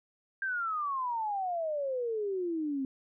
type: exponential sweep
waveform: sine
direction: down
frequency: 1604 to 261.6 Hz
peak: -30 dBFS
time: 0.42-2.85 s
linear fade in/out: 2 ms
effects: none